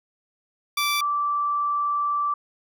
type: tone pair in turn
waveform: 15% pulse / sine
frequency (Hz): 1166 / 1166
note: D6 / D6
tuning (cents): -13 / -13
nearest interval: unison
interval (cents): 0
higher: neither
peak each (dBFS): -15 / -21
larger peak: first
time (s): 0.77-1.01 / 1.01-2.34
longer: second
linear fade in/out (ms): 5
effects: none

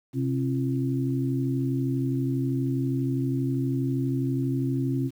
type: tone cluster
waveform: sine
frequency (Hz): 130.1 / 269.2 / 341.6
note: C3 / C4 / F4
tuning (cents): -9 / +49 / -38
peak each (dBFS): -26 / -27 / -33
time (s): 0.13-5.11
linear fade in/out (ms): 50
effects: 9-bit

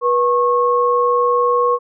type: tone pair together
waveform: sine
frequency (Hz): 486 / 1091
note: B4 / C#6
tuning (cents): -28 / -28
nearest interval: octave + major second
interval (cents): 1400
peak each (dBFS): -15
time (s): 0.01-1.79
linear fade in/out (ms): 50
effects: none

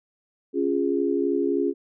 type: chord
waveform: sine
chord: Db major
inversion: none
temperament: equal with one note detuned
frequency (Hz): 277.2 / 349.2 / 412.7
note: Db4 / F4 / Ab4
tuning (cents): 0 / 0 / -11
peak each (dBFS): -25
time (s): 0.53-1.74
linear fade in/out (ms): 50
effects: none

